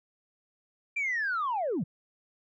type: linear sweep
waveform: sine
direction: down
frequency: 2393 to 128.9 Hz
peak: -26 dBFS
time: 0.96-1.84 s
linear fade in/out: 10 ms
effects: tanh soft clip ceiling -24 dBFS